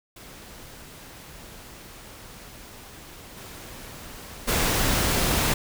pink noise with level steps, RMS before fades -44 / -41 / -23 dBFS, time 0.16-5.54 s, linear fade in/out 5 ms, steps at 3.36 / 4.47 s, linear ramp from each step 20 ms, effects none

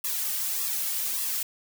blue noise with flanger, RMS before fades -29 dBFS, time 0.04-1.43 s, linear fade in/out 5 ms, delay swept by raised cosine 1.3 to 3 ms, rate 1.7 Hz, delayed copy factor -1, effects none

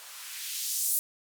violet noise with band-pass filter sweep, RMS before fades -33 dBFS, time 0-0.99 s, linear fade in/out 0 ms, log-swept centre 720 to 11000 Hz, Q 0.98, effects none

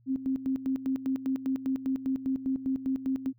sine tone with tremolo, 264.8 Hz, C4, 21 cents sharp, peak -25 dBFS, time 0.06-3.33 s, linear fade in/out 50 ms, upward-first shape square, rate 5 Hz, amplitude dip 75%, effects added 118 Hz sine -60 dBFS peak until 3.38 s

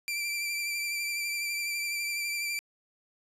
sawtooth tone with vibrato, 2349 Hz, D7, in tune, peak -27 dBFS, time 0.08-2.59 s, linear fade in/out 0 ms, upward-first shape sine, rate 12 Hz, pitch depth 25 cents each way, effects resampled to 32000 Hz

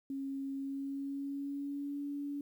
sine tone with pitch glide, 272.8 to 285.7 Hz, C#4 to D4, -28 to -48 cents, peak -36 dBFS, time 0.1-2.41 s, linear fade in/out 2 ms, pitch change +80 cents, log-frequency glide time 0.55-2.03 s, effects 11-bit

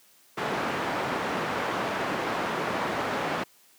white low-pass noise, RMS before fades -29 dBFS, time 0.37-3.44 s, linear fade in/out 10 ms, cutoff 1300 Hz, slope 12 dB/octave, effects white hiss -59 dBFS RMS until 3.78 s + high-pass 150 Hz 12 dB/octave

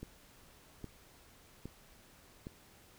click train, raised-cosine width 3 ms, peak -30 dBFS, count 4, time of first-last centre 0.03-2.469 s, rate 1.23 Hz, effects pink hiss -61 dBFS RMS until 2.98 s

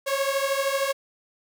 sawtooth beating tone pair, 542 / 555 Hz, C#5 / C#5, -39 / +2 cents, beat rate 13 Hz, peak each -22 dBFS, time 0.06-0.93 s, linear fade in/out 20 ms, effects none

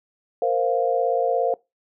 sine chord, Bb suspended second, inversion none, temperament equal, 466.2 / 523.3 / 698.5 Hz, Bb4 / C5 / F5, 0 / 0 / 0 cents, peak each -23 dBFS, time 0.42-1.54 s, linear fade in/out 2 ms, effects noise-tail reverb RT60 0.2 s tail -22 dB re dry

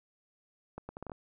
accelerating click train, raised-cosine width 1 ms, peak -27 dBFS, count 7, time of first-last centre 0.78-1.118 s, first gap 110 ms, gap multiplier 0.72, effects none

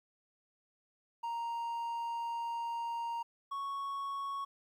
triangle tone pair in turn, 932.3 / 1108.7 Hz, A#5 / C#6, 0 / 0 cents, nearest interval minor third, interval 300 cents, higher second, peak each -33 / -34 dBFS, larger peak first, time 1.23-3.23 / 3.51-4.45 s, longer first, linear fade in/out 10 ms, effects 12-bit

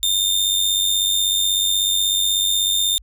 sawtooth tone with amplitude modulation, 3623 Hz, A7, 50 cents sharp, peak -11 dBFS, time 0.03-2.98 s, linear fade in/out 0 ms, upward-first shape sine, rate 96.3 Hz, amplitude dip 55%, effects added 50 Hz sine -43 dBFS peak until 3.02 s

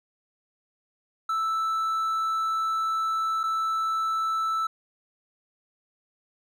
triangle tone with dropouts, 1318.5 Hz, E6, in tune, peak -22 dBFS, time 1.29-4.67 s, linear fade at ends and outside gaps 5 ms, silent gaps 3.433-3.437 s, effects none

